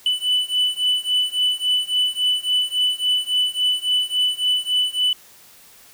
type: beating tone pair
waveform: triangle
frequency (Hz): 2987 / 2990.6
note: F#7 / F#7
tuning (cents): +16 / +18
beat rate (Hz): 3.6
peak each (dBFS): -19 / -20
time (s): 0.06-5.13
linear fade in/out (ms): 2
effects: white hiss -48 dBFS RMS until 5.93 s